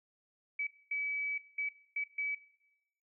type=tone bursts at uneven times; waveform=sine; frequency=2288 Hz; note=D7; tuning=46 cents flat; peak=-32 dBFS; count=5; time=0.59-0.67 / 0.91-1.38 / 1.58-1.69 / 1.96-2.04 / 2.18-2.35 s; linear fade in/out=5 ms; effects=noise-tail reverb RT60 0.9 s tail -19 dB re dry